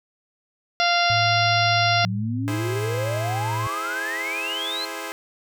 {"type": "harmonic tone", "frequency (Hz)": 695, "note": "F5", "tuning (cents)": -9, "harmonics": [1, 2, 3, 4, 5, 6, 7, 8], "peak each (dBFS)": [-21, -24, -26, -27, -28, -29, -29, -30], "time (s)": [0.8, 2.05], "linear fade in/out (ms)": 0}
{"type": "tone with pitch glide", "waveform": "sine", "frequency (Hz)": [110, 111.47], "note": ["A2", "A2"], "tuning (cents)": [0, 23], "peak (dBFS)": -25, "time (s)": [1.1, 3.67], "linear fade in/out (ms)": 0, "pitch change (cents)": 23, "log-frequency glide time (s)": [2.17, 2.71]}
{"type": "exponential sweep", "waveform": "sine", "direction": "up", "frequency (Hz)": [173.9, 4211], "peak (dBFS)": -26, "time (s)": [2.04, 4.85], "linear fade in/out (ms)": 2}
{"type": "chord", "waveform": "10% pulse", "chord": "E augmented", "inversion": "none", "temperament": "equal", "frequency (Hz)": [329.6, 415.3, 523.3], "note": ["E4", "G#4", "B#4"], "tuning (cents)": [0, 0, 0], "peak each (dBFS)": -26, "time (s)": [2.48, 5.12], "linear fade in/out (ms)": 0}
{"effects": []}